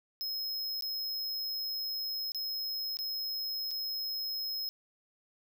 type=tone with dropouts; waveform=square; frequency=5140 Hz; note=E8; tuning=45 cents flat; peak=-34 dBFS; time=0.21-4.69 s; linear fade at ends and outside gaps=0 ms; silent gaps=0.809-0.823 / 2.319-2.347 / 2.97-2.989 / 3.708-3.713 s; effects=none